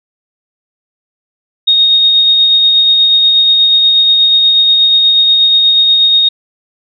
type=tone with tremolo; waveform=sine; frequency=3722 Hz; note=A#7; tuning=3 cents flat; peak=-4 dBFS; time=1.67-6.29 s; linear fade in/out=10 ms; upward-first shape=sine; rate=8.3 Hz; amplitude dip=25%; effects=none